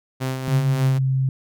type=tone with tremolo; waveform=sawtooth; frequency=130.81 Hz; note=C3; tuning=in tune; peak=-18 dBFS; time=0.2-0.99 s; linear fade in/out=20 ms; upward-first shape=sine; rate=3.7 Hz; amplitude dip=45%
type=tone with pitch glide; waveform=sine; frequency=138.59 to 132.56 Hz; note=C#3 to C3; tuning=0 to +23 cents; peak=-17 dBFS; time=0.48-1.29 s; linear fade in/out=2 ms; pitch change=-77 cents; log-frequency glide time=0.63-1.03 s
effects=none